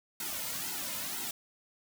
white noise with flanger, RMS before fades -37 dBFS, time 0.2-1.31 s, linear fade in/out 2 ms, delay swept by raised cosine 1.7 to 2.63 ms, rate 2 Hz, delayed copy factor -1, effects none

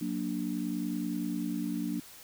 sine chord, Gb augmented, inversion none, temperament equal with one note detuned, 182.87 / 233.1 / 293.7 Hz, Gb3 / Bb3 / D4, -20 / 0 / 0 cents, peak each -36 / -35 / -34 dBFS, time 0.01-2 s, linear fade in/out 5 ms, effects white hiss -51 dBFS RMS until 2.23 s

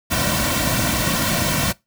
pink noise with comb filter, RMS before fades -20 dBFS, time 0.1-1.73 s, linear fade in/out 20 ms, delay 2.4 ms, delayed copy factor -0.85, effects noise-tail reverb RT60 0.2 s tail -22 dB re dry

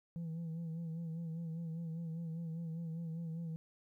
sine tone with vibrato, 164.81 Hz, E3, in tune, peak -36 dBFS, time 0.16-3.56 s, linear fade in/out 0 ms, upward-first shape sine, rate 5 Hz, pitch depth 51 cents each way, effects tanh soft clip ceiling -38 dBFS + 13-bit

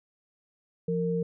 sine tone pair together, 172.16 / 460 Hz, F3 / A#4, -25 / -23 cents, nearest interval octave + perfect fourth, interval 1702 cents, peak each -28 dBFS, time 0.88-1.23 s, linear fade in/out 5 ms, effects none

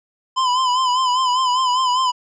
square tone with vibrato, 1014 Hz, B5, 45 cents sharp, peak -16 dBFS, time 0.36-2.12 s, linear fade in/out 20 ms, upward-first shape sine, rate 5 Hz, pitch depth 59 cents each way, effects resampled to 16000 Hz

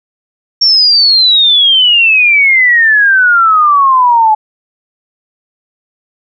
sine exponential sweep, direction down, 5540 to 850 Hz, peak -4 dBFS, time 0.61-4.35 s, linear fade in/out 10 ms, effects none

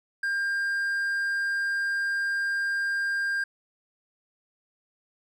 triangle tone, 1600 Hz, G6, 35 cents sharp, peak -23 dBFS, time 0.23-3.44 s, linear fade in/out 5 ms, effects none

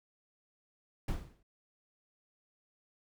brown noise with exponential decay, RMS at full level -31 dBFS, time 1.08-1.43 s, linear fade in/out 5 ms, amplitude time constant 74 ms, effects none

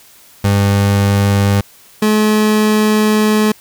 30% pulse tone pair in turn, 100.3 / 213.9 Hz, G2 / A3, +40 / -49 cents, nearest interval octave + minor second, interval 1311 cents, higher second, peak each -7 dBFS, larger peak neither, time 0.44-1.61 / 2.02-3.52 s, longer second, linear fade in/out 5 ms, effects white hiss -44 dBFS RMS until 3.6 s

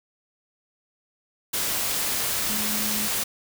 sine tone in noise, 212.4 Hz, G#3, 39 cents sharp, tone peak -32 dBFS, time 2.49-3.08 s, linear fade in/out 10 ms, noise white, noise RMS -26 dBFS, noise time 1.53-3.24 s, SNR -9 dB, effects none

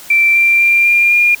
sine tone with pitch steps, 2344 / 2362 / 2379 / 2397 / 2415 Hz, D7 / D7 / D7 / D7 / D7, -4 / +9 / +22 / +35 / +48 cents, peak -7 dBFS, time 0.1-1.35 s, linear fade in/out 5 ms, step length 250 ms, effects white hiss -35 dBFS RMS until 1.4 s

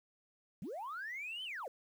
sine linear two-way sweep, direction up then down, 143.2 to 3129 to 435.8 Hz, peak -39 dBFS, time 0.62-1.68 s, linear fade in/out 2 ms, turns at 1.44 s, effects tanh soft clip ceiling -37 dBFS + 11-bit

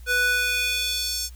square tone with high-pass filter sweep, 493.9 Hz, B4, in tune, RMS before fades -24 dBFS, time 0.06-1.3 s, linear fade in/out 50 ms, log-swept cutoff 1100 to 6000 Hz, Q 2.2, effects added 60 Hz sine -39 dBFS peak until 1.35 s + white hiss -56 dBFS RMS until 1.35 s

